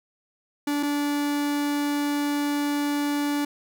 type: tone pair in turn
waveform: 45% pulse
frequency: 290 / 290 Hz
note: D4 / D4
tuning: -22 / -22 cents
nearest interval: unison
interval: 0 cents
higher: neither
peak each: -23 dBFS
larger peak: neither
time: 0.67-0.83 / 0.83-3.45 s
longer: second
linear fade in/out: 5 ms
effects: none